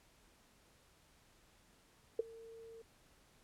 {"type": "tone with ADSR envelope", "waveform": "sine", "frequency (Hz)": 454.3, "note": "A#4", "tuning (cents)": -45, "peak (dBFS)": -27, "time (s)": [2.19, 2.82], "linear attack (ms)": 4, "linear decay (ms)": 17, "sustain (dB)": -24, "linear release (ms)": 6, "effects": ["pink hiss -68 dBFS RMS until 3.43 s", "low-pass 12000 Hz 12 dB/octave"]}